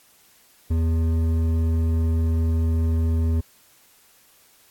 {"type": "tone with hard clipping", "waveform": "sine", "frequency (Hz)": 81.6, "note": "E2", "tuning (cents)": -17, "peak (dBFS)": -20, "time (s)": [0.7, 3.41], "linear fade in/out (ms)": 10, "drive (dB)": 9, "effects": ["white hiss -56 dBFS RMS until 4.7 s", "AAC 64 kbps"]}